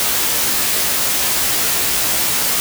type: noise with comb filter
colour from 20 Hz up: white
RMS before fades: -17 dBFS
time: 0-2.6 s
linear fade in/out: 0 ms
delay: 16 ms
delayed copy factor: +0.65
effects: none